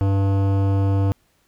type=tone with hard clipping; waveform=sine; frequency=98 Hz; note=G2; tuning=in tune; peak=-18 dBFS; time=0.01-1.12 s; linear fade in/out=0 ms; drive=16 dB; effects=pink hiss -63 dBFS RMS until 1.47 s